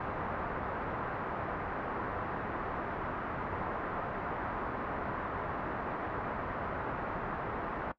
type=low-pass noise; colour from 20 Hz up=white; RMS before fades=-37 dBFS; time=0-7.92 s; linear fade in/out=5 ms; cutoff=1400 Hz; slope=24 dB/octave; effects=noise-tail reverb RT60 0.1 s tail -17 dB re dry